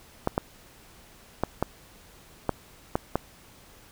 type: clicks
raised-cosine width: 1 ms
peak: -9 dBFS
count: 7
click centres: 0.274 / 0.379 / 1.436 / 1.626 / 2.493 / 2.955 / 3.156 s
effects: pink hiss -53 dBFS RMS until 3.91 s